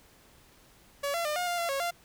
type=tone with pitch steps; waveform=sawtooth; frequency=566 / 680 / 602 / 714 / 700 / 683 / 549 / 693 Hz; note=C#5 / F5 / D5 / F5 / F5 / F5 / C#5 / F5; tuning=+36 / -46 / +43 / +38 / +4 / -39 / -17 / -14 cents; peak=-25 dBFS; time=1.03-1.91 s; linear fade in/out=10 ms; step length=110 ms; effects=pink hiss -59 dBFS RMS until 2.04 s